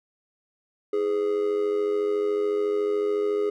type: tone with amplitude modulation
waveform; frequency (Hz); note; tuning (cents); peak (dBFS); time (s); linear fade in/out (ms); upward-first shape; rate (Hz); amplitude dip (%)
triangle; 415.3; G#4; 0; -17; 0.93-3.5; 5; sine; 93.9; 65
effects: none